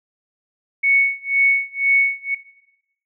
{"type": "tone with tremolo", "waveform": "sine", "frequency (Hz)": 2217, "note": "C#7", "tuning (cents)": 0, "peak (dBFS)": -11, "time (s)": [0.83, 2.35], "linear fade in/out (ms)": 10, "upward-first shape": "sine", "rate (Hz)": 2, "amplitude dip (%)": 95, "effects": ["noise-tail reverb RT60 0.9 s tail -17 dB re dry"]}